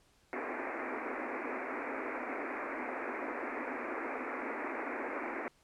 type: band-pass noise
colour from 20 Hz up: pink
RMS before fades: -39 dBFS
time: 0.33-5.48 s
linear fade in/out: 0 ms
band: 240 to 2400 Hz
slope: 96 dB/octave
effects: pink hiss -68 dBFS RMS until 5.63 s + low-pass 10000 Hz 12 dB/octave